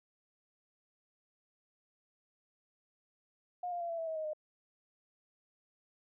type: tone with pitch steps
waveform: sine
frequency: 715 / 699.5 / 684.3 / 669.4 / 654.9 / 640.7 / 626.8 / 613.2 Hz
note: F5 / F5 / F5 / E5 / E5 / E5 / D#5 / D#5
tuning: +41 / +3 / -35 / +26 / -11 / -49 / +13 / -25 cents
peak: -35 dBFS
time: 3.63-4.334 s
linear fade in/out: 5 ms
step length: 88 ms
effects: none